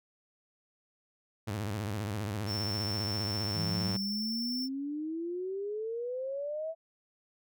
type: tone with vibrato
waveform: sawtooth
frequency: 103.83 Hz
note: G#2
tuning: in tune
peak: -29 dBFS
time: 1.47-3.97 s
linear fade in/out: 10 ms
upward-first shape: square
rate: 15 Hz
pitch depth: 110 cents each way
type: tone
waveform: square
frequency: 5390 Hz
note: E8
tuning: 38 cents sharp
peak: -35 dBFS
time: 2.46-4.69 s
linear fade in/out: 50 ms
type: exponential sweep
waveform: sine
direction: up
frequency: 160 to 659.3 Hz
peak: -33 dBFS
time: 3.54-6.75 s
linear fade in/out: 50 ms
effects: none